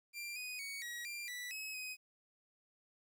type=tone with pitch steps; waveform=sawtooth; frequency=2373 / 2489 / 2237 / 1910 / 2379 / 1965 / 2565 / 2515 Hz; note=D7 / D#7 / C#7 / A#6 / D7 / B6 / E7 / D#7; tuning=+17 / 0 / +15 / +42 / +22 / -9 / -48 / +18 cents; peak=-39 dBFS; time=0.13-1.97 s; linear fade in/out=50 ms; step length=230 ms; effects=12-bit